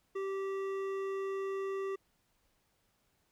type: tone with hard clipping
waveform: triangle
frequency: 388.9 Hz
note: G4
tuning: 14 cents flat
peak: -36 dBFS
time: 0.15-1.96 s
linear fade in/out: 10 ms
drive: 15 dB
effects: pink hiss -75 dBFS RMS until 3.31 s